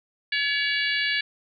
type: harmonic tone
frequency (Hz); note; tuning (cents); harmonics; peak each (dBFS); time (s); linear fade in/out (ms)
568; C#5; +42; 3 / 4 / 5 / 6 / 7 / 8; -26 / -28 / -30 / -32 / -33 / -34; 0.32-1.21; 5
effects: none